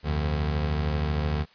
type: beating tone pair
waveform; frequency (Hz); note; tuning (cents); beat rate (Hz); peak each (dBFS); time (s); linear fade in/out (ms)
25% pulse; 74.8 / 87.8; D2 / F2; +32 / +10; 13; -21 / -30; 0.03-1.46; 50
effects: white hiss -57 dBFS RMS until 1.54 s + resampled to 11025 Hz